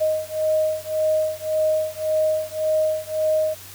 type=beating tone pair; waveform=sine; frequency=622.3 / 624.1 Hz; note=D#5 / D#5; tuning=0 / +5 cents; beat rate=1.8 Hz; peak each=-22 dBFS; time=0-3.55 s; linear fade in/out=20 ms; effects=added 95 Hz sine -47 dBFS peak until 3.74 s + white hiss -41 dBFS RMS until 3.74 s